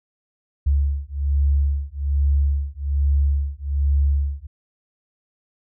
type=beating tone pair; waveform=sine; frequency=70 / 71.2 Hz; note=C#2 / C#2; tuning=+18 / +47 cents; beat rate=1.2 Hz; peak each=-20 dBFS; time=0.66-4.47 s; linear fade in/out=10 ms; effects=none